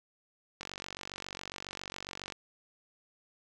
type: click train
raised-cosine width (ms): 0.2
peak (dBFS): -22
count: 82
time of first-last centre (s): 0.61-2.322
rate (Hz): 47.3
effects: none